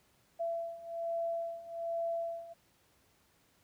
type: beating tone pair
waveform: sine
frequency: 671 / 672.2 Hz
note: E5 / E5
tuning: +31 / +34 cents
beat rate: 1.2 Hz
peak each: -39 / -36 dBFS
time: 0.39-2.54 s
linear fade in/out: 20 ms
effects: pink hiss -69 dBFS RMS until 3.63 s + high-pass 60 Hz 12 dB/octave